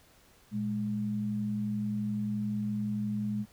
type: tone pair together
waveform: sine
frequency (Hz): 117.1 / 208.6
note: A#2 / G#3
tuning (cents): +8 / +8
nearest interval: minor seventh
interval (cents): 1000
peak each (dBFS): -37 / -30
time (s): 0.51-3.46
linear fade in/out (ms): 50
effects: pink hiss -61 dBFS RMS until 3.52 s